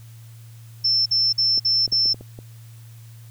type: tone bursts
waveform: sine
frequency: 5340 Hz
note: E8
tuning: 22 cents sharp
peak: -16 dBFS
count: 5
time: 0.84-2.136 s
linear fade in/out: 10 ms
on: 220 ms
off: 49 ms
type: clicks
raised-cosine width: 2 ms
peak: -25 dBFS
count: 7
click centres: 1.577 / 1.878 / 1.925 / 2.058 / 2.144 / 2.21 / 2.389 s
effects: added 114 Hz sine -40 dBFS peak until 3.3 s + white hiss -54 dBFS RMS until 3.3 s